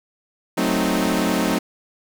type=chord; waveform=sawtooth; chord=F# diminished seventh; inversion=none; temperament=equal; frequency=185 / 220 / 261.6 / 311.1 Hz; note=F#3 / A3 / C4 / Eb4; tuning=0 / 0 / 0 / 0 cents; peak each=-20 dBFS; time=0.57-1.59 s; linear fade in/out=10 ms
type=band-stop noise; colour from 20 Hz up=pink; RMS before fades=-37 dBFS; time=0.63-1.55 s; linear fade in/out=10 ms; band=1100 to 2500 Hz; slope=48 dB/octave
effects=none